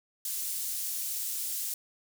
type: high-pass noise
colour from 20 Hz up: pink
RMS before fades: -34 dBFS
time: 0.25-1.74 s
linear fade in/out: 2 ms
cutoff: 8200 Hz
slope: 12 dB/octave
effects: none